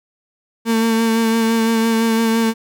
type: tone with vibrato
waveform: 35% pulse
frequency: 226.2 Hz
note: A3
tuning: 48 cents sharp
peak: -12 dBFS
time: 0.65-2.54 s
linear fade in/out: 50 ms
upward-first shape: sine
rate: 5.9 Hz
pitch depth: 21 cents each way
effects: none